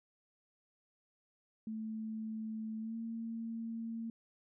sine tone with pitch glide, 219.6 to 227.7 Hz, A3 to A#3, -3 to -40 cents, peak -38 dBFS, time 1.67-4.1 s, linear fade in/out 2 ms, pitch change +63 cents, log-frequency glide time 2.8-2.96 s, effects none

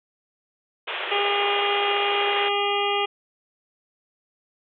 white band-pass noise, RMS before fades -30 dBFS, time 0.87-2.49 s, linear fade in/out 10 ms, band 350 to 3400 Hz, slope 96 dB/octave
harmonic tone, 405.4 Hz, G#4, 42 cents flat, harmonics 1 / 2 / 3 / 5 / 6 / 7 / 8, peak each -26 / -26 / -29 / -33 / -31 / -29 / -31 dBFS, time 1.11-3.06 s, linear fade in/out 10 ms
effects none

